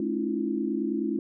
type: tone cluster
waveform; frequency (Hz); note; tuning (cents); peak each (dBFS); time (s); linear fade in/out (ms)
sine; 214 / 272.6 / 313.9 / 343.3; A3 / C#4 / D#4 / F4; -48 / -29 / +15 / -30; -31; 0-1.19; 2
effects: none